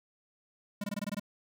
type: tone bursts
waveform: square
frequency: 203.9 Hz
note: G#3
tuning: 32 cents flat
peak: -33 dBFS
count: 8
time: 0.81-1.197 s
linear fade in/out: 5 ms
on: 30 ms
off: 21 ms
effects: none